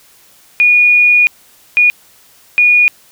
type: tone bursts at uneven times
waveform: sine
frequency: 2448 Hz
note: D#7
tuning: 29 cents flat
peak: -5 dBFS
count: 3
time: 0.6-1.27 / 1.77-1.9 / 2.58-2.88 s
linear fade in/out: 0 ms
effects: white hiss -46 dBFS RMS until 3.11 s